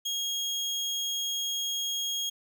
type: tone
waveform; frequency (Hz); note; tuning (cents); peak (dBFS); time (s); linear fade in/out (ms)
30% pulse; 3270; G#7; -28; -26; 0.05-2.3; 10
effects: none